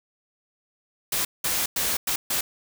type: noise bursts at uneven times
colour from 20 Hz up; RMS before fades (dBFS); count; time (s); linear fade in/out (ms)
white; -25; 5; 1.12-1.25 / 1.44-1.66 / 1.76-1.97 / 2.07-2.16 / 2.3-2.41; 5
effects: none